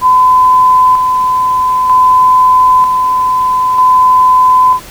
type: tone with tremolo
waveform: sine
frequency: 1014 Hz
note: B5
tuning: 45 cents sharp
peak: -3 dBFS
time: 0.01-4.8 s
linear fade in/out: 50 ms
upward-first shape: square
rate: 0.53 Hz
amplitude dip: 40%
effects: pink hiss -31 dBFS RMS until 4.9 s